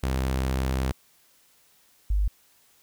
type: tone pair in turn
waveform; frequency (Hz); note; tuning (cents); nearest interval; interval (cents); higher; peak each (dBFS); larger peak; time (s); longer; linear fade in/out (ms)
sawtooth / sine; 65.41 / 50.28; C2 / G1; 0 / +45; perfect fourth; 455; first; -20; neither; 0.03-0.92 / 2.1-2.28; first; 5
effects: white hiss -61 dBFS RMS until 2.82 s